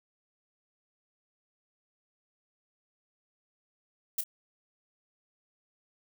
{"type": "noise with echo", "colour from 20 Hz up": "violet", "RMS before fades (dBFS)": -29, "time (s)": [4.18, 4.21], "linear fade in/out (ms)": 5, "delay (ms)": 29, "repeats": 1, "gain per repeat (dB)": -11, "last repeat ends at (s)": 4.239, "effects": []}